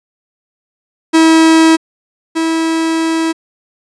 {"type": "tone pair in turn", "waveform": "45% pulse", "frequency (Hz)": [322.9, 325.1], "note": ["E4", "E4"], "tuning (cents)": [-36, -24], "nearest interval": "unison", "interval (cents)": 12, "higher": "second", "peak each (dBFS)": [-5, -12], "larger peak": "first", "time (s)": [[1.13, 1.77], [2.35, 3.33]], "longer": "second", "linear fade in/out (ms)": 20, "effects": ["resampled to 22050 Hz"]}